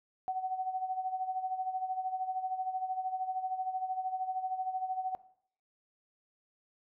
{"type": "tone with tremolo", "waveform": "sine", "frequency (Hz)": 750, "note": "F#5", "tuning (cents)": 23, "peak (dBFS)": -29, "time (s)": [0.28, 5.15], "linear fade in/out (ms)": 0, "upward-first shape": "sine", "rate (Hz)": 13, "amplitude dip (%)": 70, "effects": ["noise-tail reverb RT60 0.6 s tail -18 dB re dry"]}